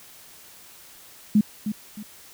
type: tone with echo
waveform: sine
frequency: 210.6 Hz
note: G#3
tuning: 24 cents sharp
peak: -13 dBFS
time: 1.35-1.41 s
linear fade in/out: 5 ms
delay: 310 ms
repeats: 2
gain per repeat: -10 dB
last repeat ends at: 2.03 s
effects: white hiss -48 dBFS RMS until 2.33 s